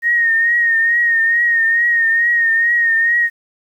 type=tone with vibrato; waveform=sine; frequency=1857 Hz; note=A#6; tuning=7 cents flat; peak=-11 dBFS; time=0.02-3.3 s; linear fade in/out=50 ms; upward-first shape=triangle; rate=2.3 Hz; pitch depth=51 cents each way; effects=8-bit